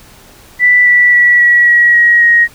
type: tone with pitch steps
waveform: sine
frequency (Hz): 1975.5 / 1959.6 / 1943.8 / 1928.2 / 1912.6 / 1897.2 / 1881.9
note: B6 / B6 / B6 / B6 / A#6 / A#6 / A#6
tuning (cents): 0 / -14 / -28 / -42 / +44 / +30 / +16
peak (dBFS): -4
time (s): 0.59-2.48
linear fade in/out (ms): 50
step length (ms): 270
effects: pink hiss -40 dBFS RMS until 2.54 s